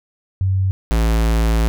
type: tone pair in turn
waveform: sine / square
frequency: 95.2 / 55.71 Hz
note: F#2 / A1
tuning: +50 / +22 cents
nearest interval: major sixth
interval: 928 cents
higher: first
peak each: -14 dBFS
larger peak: neither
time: 0.41-0.71 / 0.91-1.68 s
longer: second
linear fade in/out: 0 ms
effects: none